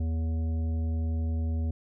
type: harmonic tone with a mistuned harmonic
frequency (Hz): 80.4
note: E2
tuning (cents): -43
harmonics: 1 / 3 / 5 / 7 / 9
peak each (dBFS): -26 / -37 / -49 / -50 / -55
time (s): 0-1.71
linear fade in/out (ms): 5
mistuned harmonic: 5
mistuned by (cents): +47
effects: none